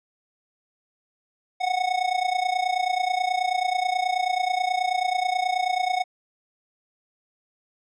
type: tone with amplitude modulation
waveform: square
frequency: 735 Hz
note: F#5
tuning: 12 cents flat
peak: -19 dBFS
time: 1.6-6.04 s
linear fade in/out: 20 ms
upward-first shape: sine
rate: 29.3 Hz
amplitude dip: 80%
effects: low-pass 5000 Hz 12 dB/octave